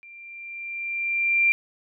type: tone with level ramp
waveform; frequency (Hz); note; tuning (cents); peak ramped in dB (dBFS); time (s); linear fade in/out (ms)
sine; 2372; D7; +17; -43 to -15; 0.03-1.52; 0
effects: none